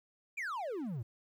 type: exponential sweep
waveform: triangle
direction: down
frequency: 2489 to 103.83 Hz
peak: -34 dBFS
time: 0.37-1.03 s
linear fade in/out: 10 ms
effects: 12-bit